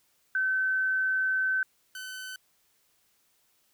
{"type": "tone pair in turn", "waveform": ["sine", "sawtooth"], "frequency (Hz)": [1531, 1517.8], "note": ["G6", "F#6"], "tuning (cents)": [-41, 44], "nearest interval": "unison", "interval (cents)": 15, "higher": "first", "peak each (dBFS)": [-24, -34], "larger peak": "first", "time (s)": [[0.35, 1.63], [1.95, 2.36]], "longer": "first", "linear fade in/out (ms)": 2, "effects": ["white hiss -69 dBFS RMS until 3.73 s"]}